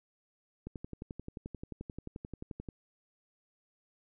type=click train; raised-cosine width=3 ms; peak=-28 dBFS; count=24; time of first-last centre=0.67-2.688 s; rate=11.4 Hz; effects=none